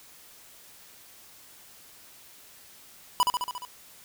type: tone with echo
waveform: square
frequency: 987.8 Hz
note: B5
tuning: in tune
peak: -19 dBFS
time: 3.2-3.23 s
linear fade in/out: 0 ms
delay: 70 ms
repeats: 6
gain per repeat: -3 dB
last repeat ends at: 3.65 s
effects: white hiss -52 dBFS RMS until 4.04 s